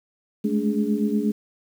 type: tone cluster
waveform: sine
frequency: 208 / 216.3 / 288 / 415.4 Hz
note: G#3 / A3 / D4 / G#4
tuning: +3 / -29 / -34 / 0 cents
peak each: -25 / -23 / -27 / -29 dBFS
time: 0.44-1.32 s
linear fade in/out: 10 ms
effects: 8-bit